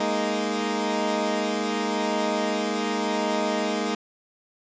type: chord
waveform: 15% pulse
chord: Ab suspended second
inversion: none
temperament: equal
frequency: 207.7 / 233.1 / 311.1 Hz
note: Ab3 / Bb3 / Eb4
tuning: 0 / 0 / 0 cents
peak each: -21 / -22 / -22 dBFS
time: 0-3.95 s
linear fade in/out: 5 ms
effects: resampled to 16000 Hz